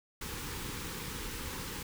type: band-stop noise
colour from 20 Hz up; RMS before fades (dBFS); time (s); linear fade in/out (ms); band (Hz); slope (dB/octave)
pink; -40; 0.21-1.83; 5; 530 to 810; 96
effects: none